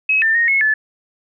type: tone with pitch steps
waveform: sine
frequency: 2561 / 1790 / 1861 / 2181 / 1734 Hz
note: D#7 / A6 / A#6 / C#7 / A6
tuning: +49 / +29 / -3 / -29 / -26 cents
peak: -12 dBFS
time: 0.09-0.74 s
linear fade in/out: 5 ms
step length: 130 ms
effects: none